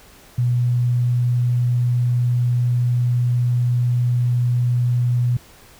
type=tone; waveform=sine; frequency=122.2 Hz; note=B2; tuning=18 cents flat; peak=-15 dBFS; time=0.38-5.37 s; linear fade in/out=5 ms; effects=pink hiss -47 dBFS RMS until 5.79 s